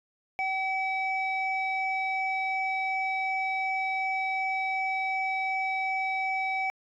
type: tone pair together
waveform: sine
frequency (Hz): 763.9 / 2289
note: G5 / D7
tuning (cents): -45 / -45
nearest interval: octave + perfect fifth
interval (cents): 1900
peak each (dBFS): -28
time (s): 0.39-6.7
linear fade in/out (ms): 0
effects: tanh soft clip ceiling -22 dBFS